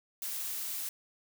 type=noise; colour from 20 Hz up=blue; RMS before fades=-37 dBFS; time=0.22-0.89 s; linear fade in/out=2 ms; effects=none